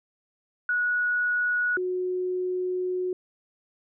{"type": "tone pair in turn", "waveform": "sine", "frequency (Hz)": [1462, 365.5], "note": ["F#6", "F#4"], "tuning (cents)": [-21, -21], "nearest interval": "2 octaves", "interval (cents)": 2400, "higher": "first", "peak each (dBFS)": [-22, -25], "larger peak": "first", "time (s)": [[0.69, 1.77], [1.77, 3.13]], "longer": "second", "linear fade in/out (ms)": 2, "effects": []}